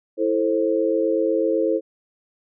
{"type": "chord", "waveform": "sine", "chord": "A minor", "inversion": "second", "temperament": "just", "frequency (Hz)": [330, 440, 528], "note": ["E4", "A4", "C5"], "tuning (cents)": [2, 0, 16], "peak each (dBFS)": -22, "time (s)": [0.17, 1.81], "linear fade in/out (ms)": 50, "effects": []}